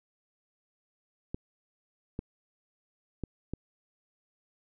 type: clicks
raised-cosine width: 3 ms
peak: -21 dBFS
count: 4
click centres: 1.345 / 2.191 / 3.237 / 3.536 s
effects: none